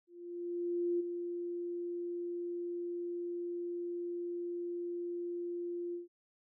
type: tone with ADSR envelope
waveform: sine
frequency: 348.1 Hz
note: F4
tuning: 6 cents flat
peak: -29 dBFS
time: 0.07-6.08 s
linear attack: 930 ms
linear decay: 13 ms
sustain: -7 dB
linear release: 140 ms
effects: none